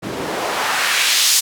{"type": "noise with band-pass filter sweep", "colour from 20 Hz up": "white", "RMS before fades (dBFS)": -18, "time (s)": [0.02, 1.41], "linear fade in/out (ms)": 20, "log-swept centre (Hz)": [220, 6300], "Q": 1, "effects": []}